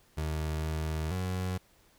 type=tone with pitch steps; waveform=30% pulse; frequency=77.7 / 78.5 / 92.2 Hz; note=D#2 / D#2 / F#2; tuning=-2 / +16 / -6 cents; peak=-28 dBFS; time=0.17-1.58 s; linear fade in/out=10 ms; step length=470 ms; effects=pink hiss -64 dBFS RMS until 1.98 s